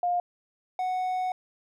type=tone pair in turn; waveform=sine / triangle; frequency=708 / 739 Hz; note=F5 / F#5; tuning=+23 / -2 cents; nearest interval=minor second; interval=75 cents; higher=second; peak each=-23 / -24 dBFS; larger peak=first; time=0.03-0.2 / 0.79-1.32 s; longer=second; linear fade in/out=2 ms; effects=none